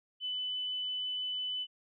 sine tone, 3002 Hz, F#7, 24 cents sharp, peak -33 dBFS, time 0.2-1.67 s, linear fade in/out 50 ms, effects none

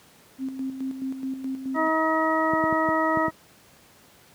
sine tone with tremolo, 264.8 Hz, C4, 21 cents sharp, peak -26 dBFS, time 0.38-1.9 s, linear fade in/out 50 ms, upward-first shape square, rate 4.7 Hz, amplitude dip 55%
harmonic tone, 318.5 Hz, D#4, 41 cents sharp, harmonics 1 / 2 / 3 / 4 / 6, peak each -26 / -26 / -27 / -26 / -29 dBFS, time 1.74-3.31 s, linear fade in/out 50 ms
clicks, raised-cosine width 3 ms, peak -17 dBFS, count 6, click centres 2.535 / 2.639 / 2.726 / 2.888 / 3.172 / 3.282 s
effects pink hiss -54 dBFS RMS until 4.34 s + high-pass 100 Hz 12 dB/octave

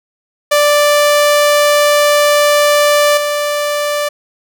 sawtooth tone with level steps, 587.3 Hz, D5, in tune, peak -4 / -10 dBFS, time 0.51-4.09 s, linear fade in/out 10 ms, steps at 3.17 s, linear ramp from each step 5 ms, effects none

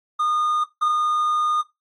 triangle tone pair in turn, 1223 / 1223 Hz, D#6 / D#6, -30 / -30 cents, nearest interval unison, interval 0 cents, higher neither, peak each -17 dBFS, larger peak neither, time 0.19-0.64 / 0.81-1.62 s, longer second, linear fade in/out 10 ms, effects noise-tail reverb RT60 0.2 s tail -18 dB re dry + AAC 32 kbps

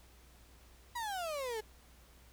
35% pulse exponential sweep, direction down, 987.8 to 420.6 Hz, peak -35 dBFS, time 0.95-1.61 s, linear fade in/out 10 ms, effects added 60 Hz sine -60 dBFS peak until 2.32 s + pink hiss -63 dBFS RMS until 2.32 s

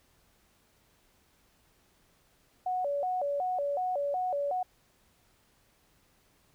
sine tone with vibrato, 647 Hz, E5, 32 cents flat, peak -28 dBFS, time 2.66-4.63 s, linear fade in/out 5 ms, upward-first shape square, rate 2.7 Hz, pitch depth 220 cents each way, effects pink hiss -67 dBFS RMS until 6.54 s

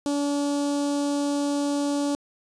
sawtooth tone with notch filter, 286.6 Hz, D4, 42 cents flat, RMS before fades -25 dBFS, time 0.06-2.15 s, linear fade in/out 0 ms, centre 2000 Hz, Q 0.52, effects resampled to 22050 Hz

